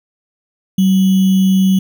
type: tone with sample-and-hold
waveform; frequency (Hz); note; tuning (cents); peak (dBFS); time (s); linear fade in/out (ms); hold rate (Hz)
sine; 190; F#3; +46; -8; 0.78-1.79; 5; 3150
effects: none